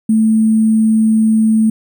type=tone with sample-and-hold; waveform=sine; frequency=220.4 Hz; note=A3; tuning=3 cents sharp; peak=-8 dBFS; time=0.09-1.7 s; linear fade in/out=5 ms; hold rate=8820 Hz; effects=none